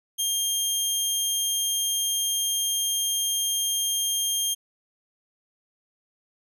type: tone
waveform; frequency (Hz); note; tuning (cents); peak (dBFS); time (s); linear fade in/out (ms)
15% pulse; 3200; G7; +35; -16; 0.18-4.55; 20
effects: none